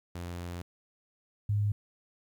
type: tone pair in turn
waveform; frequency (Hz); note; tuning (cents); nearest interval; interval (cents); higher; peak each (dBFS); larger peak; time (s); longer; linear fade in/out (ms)
sawtooth / sine; 87.31 / 103.42; F2 / G#2; 0 / -7; minor third; 293; second; -33 / -25; second; 0.15-0.62 / 1.49-1.72; first; 5
effects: 11-bit